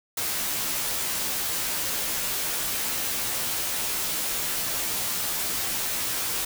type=noise with comb filter; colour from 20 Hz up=white; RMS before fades=-28 dBFS; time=0.17-6.45 s; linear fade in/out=5 ms; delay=14 ms; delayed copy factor=-0.65; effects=none